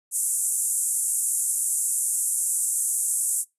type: band-pass noise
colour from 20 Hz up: pink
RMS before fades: -25 dBFS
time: 0.11-3.45 s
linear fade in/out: 50 ms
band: 7700 to 11000 Hz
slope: 48 dB/octave
effects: noise-tail reverb RT60 0.2 s tail -23 dB re dry + resampled to 32000 Hz